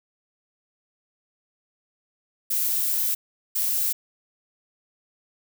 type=noise bursts at uneven times; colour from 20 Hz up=violet; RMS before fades=-24 dBFS; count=2; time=2.5-3.15 / 3.55-3.93 s; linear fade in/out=10 ms; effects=none